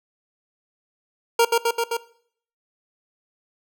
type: tone with echo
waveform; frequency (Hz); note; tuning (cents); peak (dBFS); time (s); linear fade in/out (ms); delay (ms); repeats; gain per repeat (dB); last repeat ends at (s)
25% pulse; 465.7; A#4; -2; -10; 1.39-1.45; 5; 130; 4; -2; 1.97
effects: noise-tail reverb RT60 0.6 s tail -19 dB re dry